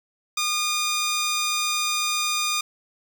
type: tone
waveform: 10% pulse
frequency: 1218 Hz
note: D#6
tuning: 37 cents flat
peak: -14 dBFS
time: 0.37-2.61 s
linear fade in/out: 5 ms
effects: 9-bit